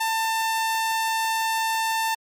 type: tone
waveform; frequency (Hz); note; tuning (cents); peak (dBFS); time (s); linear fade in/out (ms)
sawtooth; 894; A5; +27; -18; 0-2.15; 10
effects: MP3 64 kbps